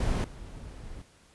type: noise with level steps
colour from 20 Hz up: brown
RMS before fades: -26 / -43 dBFS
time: 0-1.02 s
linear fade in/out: 5 ms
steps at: 0.24 s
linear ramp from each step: 2 ms
effects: pink hiss -60 dBFS RMS until 1.34 s + resampled to 24000 Hz